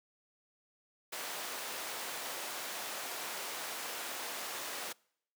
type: high-pass noise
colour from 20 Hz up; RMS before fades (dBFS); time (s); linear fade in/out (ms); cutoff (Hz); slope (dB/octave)
pink; -41; 1.12-4.93; 10; 550; 12
effects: noise-tail reverb RT60 0.7 s tail -26 dB re dry

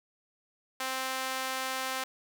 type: tone with high-pass filter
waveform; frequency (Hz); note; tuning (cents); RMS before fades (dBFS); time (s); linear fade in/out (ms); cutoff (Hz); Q
sawtooth; 261.6; C4; 0; -34; 0.8-2.04; 5; 900; 0.76
effects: none

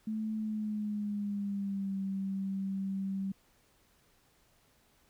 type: tone with pitch glide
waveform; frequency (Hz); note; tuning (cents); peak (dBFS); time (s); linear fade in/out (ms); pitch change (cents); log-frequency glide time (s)
sine; 217.5 to 193.77; A3 to G3; -20 to -20; -32; 0.07-3.32; 5; -200; 0.35-1.98
effects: pink hiss -68 dBFS RMS until 5.09 s

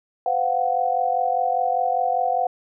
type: tone cluster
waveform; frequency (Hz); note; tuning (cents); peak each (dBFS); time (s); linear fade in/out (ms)
sine; 510 / 707 / 752; C5 / F5 / F#5; -44 / +21 / +28; -27 / -22 / -22; 0.26-2.47; 2
effects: none

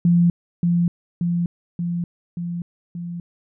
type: tone with echo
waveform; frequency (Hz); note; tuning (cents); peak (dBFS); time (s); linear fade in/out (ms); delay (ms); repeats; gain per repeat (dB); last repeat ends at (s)
sine; 172.7; F3; -19; -12; 0.05-0.3; 2; 580; 5; -3; 3.2
effects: none

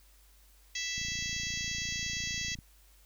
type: harmonic tone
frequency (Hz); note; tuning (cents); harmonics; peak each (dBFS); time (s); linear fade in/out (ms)
660; E5; +2; 3 / 4 / 5 / 6 / 7 / 8 / 9 / 10; -39 / -41 / -41 / -44 / -43 / -44 / -42 / -42; 0.75-2.55; 5
type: click train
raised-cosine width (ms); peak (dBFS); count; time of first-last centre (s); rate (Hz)
5; -33; 47; 0.98-2.588; 28.6
effects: added 50 Hz sine -59 dBFS peak until 3.05 s + white hiss -64 dBFS RMS until 3.05 s

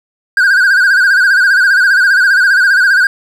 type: tone with vibrato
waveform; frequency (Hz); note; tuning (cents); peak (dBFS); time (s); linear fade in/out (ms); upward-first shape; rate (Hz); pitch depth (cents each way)
triangle; 1537; G6; -35; -4; 0.37-3.07; 2; sine; 15; 100
effects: none

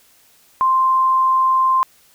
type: tone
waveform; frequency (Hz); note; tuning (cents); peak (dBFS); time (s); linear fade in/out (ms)
sine; 1046.5; C6; 0; -12; 0.61-1.83; 0
effects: white hiss -53 dBFS RMS until 2.14 s

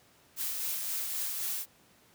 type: noise with tremolo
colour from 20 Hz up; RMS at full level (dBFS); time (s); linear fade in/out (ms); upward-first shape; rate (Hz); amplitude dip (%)
blue; -33; 0.36-1.66; 50; sine; 3.8; 30
effects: pink hiss -62 dBFS RMS until 2.14 s + high-pass 100 Hz 12 dB/octave

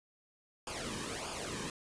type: noise with flanger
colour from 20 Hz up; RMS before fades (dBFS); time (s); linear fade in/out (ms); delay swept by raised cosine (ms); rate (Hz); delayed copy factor
pink; -40; 0.67-1.7; 2; 0.5 to 1.49; 1.6; -0.7
effects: resampled to 22050 Hz

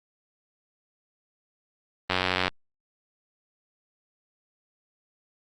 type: click train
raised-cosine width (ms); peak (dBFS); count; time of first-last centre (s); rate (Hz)
0.3; -7; 36; 2.1-2.48; 92.1
effects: Opus 32 kbps

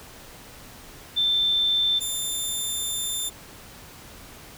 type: tone pair in turn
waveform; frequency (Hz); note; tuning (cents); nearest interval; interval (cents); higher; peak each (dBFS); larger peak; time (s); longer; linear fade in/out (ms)
sine / 15% pulse; 3553 / 3569; A7 / A7; +16 / +24; unison; 8; second; -19; neither; 1.16-2 / 2-3.3; second; 20
effects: pink hiss -45 dBFS RMS until 4.57 s

